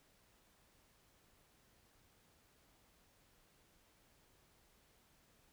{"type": "silence", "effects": ["pink hiss -71 dBFS RMS until 5.52 s"]}